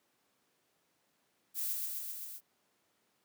violet noise with echo, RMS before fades -36 dBFS, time 1.54-1.76 s, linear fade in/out 50 ms, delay 130 ms, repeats 5, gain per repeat -2 dB, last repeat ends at 2.41 s, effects pink hiss -75 dBFS RMS until 3.24 s + high-pass 200 Hz 12 dB/octave

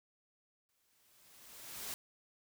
white noise with exponential growth, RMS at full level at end -41 dBFS, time 0.69-1.94 s, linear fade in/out 0 ms, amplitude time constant 270 ms, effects none

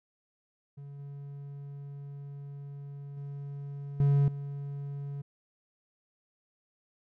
triangle tone with level steps, 141.3 Hz, C#3, 34 cents sharp, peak -40 / -38 / -35 / -19 / -33 dBFS, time 0.77-5.22 s, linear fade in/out 10 ms, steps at 0.99 / 3.17 / 4 / 4.28 s, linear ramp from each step 2 ms, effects none

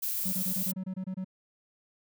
violet noise, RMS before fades -32 dBFS, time 0.02-0.72 s, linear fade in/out 10 ms
triangle tone bursts, 187.3 Hz, F#3, 21 cents sharp, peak -30 dBFS, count 10, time 0.25-1.246 s, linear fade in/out 10 ms, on 78 ms, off 24 ms
effects none

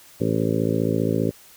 harmonic tone with a mistuned harmonic, 55 Hz, A1, in tune, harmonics 2 / 3 / 4 / 5 / 6 / 7 / 8 / 9 / 10, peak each -27 / -26 / -27 / -26 / -32 / -27 / -29 / -30 / -34 dBFS, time 0.2-1.31 s, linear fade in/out 10 ms, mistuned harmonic 10, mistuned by +20 cents, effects white hiss -49 dBFS RMS until 1.56 s

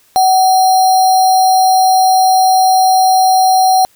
sine tone with sample-and-hold, 750 Hz, F#5, 23 cents sharp, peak -6 dBFS, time 0.16-3.85 s, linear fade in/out 0 ms, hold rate 4900 Hz, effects white hiss -51 dBFS RMS until 3.95 s

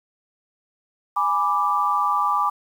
sine chord, G# diminished, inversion none, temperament equal with one note detuned, 826.8 / 987.8 / 1174.7 Hz, G#5 / B5 / D6, -8 / 0 / 0 cents, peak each -25 / -24 / -20 dBFS, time 1.16-2.5 s, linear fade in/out 10 ms, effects 8-bit

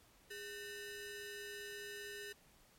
sawtooth ring-modulated tone, 1108.7 Hz, C#6, in tune, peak -39 dBFS, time 0.3-2.33 s, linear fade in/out 10 ms, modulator 699 Hz, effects pink hiss -67 dBFS RMS until 2.78 s + MP3 64 kbps

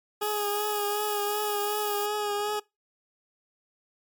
20% pulse tone with vibrato, 415.3 Hz, G#4, in tune, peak -22 dBFS, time 0.21-2.6 s, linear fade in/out 10 ms, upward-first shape triangle, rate 2.7 Hz, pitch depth 30 cents each way
violet noise, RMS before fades -36 dBFS, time 0.22-2.06 s, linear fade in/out 2 ms
effects noise-tail reverb RT60 0.2 s tail -22 dB re dry + MP3 96 kbps

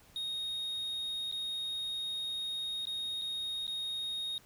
triangle tone with dropouts, 3729 Hz, A#7, in tune, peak -33 dBFS, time 0.16-4.38 s, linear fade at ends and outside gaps 1 ms, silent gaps 1.314-1.324 / 2.854-2.87 / 3.215-3.219 / 3.668-3.678 s, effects pink hiss -61 dBFS RMS until 4.45 s

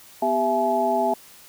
sine tone cluster, 248.4 / 396.7 / 665 / 853 Hz, B3 / G4 / E5 / G#5, +10 / +21 / +15 / +46 cents, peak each -28 / -27 / -22 / -23 dBFS, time 0.22-1.14 s, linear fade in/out 5 ms, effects white hiss -48 dBFS RMS until 1.48 s

